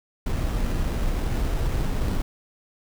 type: noise with sample-and-hold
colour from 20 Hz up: brown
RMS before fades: -24 dBFS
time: 0.26-2.22 s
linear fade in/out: 5 ms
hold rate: 4410 Hz
effects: none